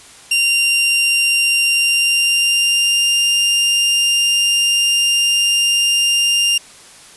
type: tone with pitch glide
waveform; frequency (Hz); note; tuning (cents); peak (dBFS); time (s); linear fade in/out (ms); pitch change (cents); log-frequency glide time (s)
sawtooth; 2775 to 2799; F7 to F7; -12 to +3; -9; 0.31-6.58; 5; +15; 1.6-3.09
effects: white hiss -41 dBFS RMS until 7.16 s + resampled to 24000 Hz